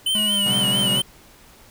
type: tone with vibrato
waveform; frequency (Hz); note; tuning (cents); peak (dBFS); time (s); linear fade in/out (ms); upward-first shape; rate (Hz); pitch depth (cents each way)
square; 2995; F#7; +20; -19; 0.06-1.02; 5; sine; 4.4; 71
type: tone with pitch glide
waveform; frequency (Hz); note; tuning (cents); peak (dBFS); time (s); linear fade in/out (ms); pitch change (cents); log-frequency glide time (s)
square; 211.8 to 201.4; G#3 to G3; +34 to +47; -27; 0.15-0.98; 0; -87; 0.25-0.37
type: chord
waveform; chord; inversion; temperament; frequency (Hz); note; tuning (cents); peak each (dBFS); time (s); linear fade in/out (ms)
sawtooth; B suspended second; none; equal; 123.47 / 138.59 / 185; B2 / C#3 / F#3; 0 / 0 / 0; -26 / -26 / -25; 0.45-1.02; 20
effects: pink hiss -49 dBFS RMS until 1.7 s